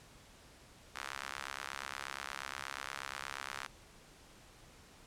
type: tone with high-pass filter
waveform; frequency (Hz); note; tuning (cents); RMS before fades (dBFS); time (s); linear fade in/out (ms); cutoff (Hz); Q
sawtooth; 68.4; C#2; -23; -44; 0.95-3.67; 10; 1300; 1.5
effects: pink hiss -59 dBFS RMS until 5.06 s + low-pass 10000 Hz 12 dB/octave